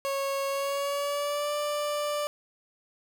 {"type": "tone with pitch glide", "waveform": "30% pulse", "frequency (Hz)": [550, 589.5], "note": ["C#5", "D5"], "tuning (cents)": [-14, 6], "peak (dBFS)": -25, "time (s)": [0.05, 2.27], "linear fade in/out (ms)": 0, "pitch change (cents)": 120, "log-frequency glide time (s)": [0.48, 1.54], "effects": []}